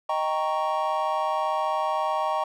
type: chord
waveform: triangle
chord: Eb dominant seventh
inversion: none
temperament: equal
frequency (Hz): 622.3 / 784 / 932.3 / 1108.7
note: Eb5 / G5 / Bb5 / Db6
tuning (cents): 0 / 0 / 0 / 0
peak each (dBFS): -27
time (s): 0.09-2.44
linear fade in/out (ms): 5
effects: none